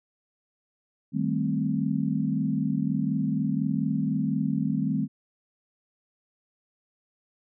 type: chord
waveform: sine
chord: A half-diminished seventh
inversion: second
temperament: equal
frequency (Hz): 155.56 / 196 / 220 / 261.6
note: Eb3 / G3 / A3 / C4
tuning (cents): 0 / 0 / 0 / 0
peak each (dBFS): -29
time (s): 1.12-5.08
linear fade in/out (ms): 50
effects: none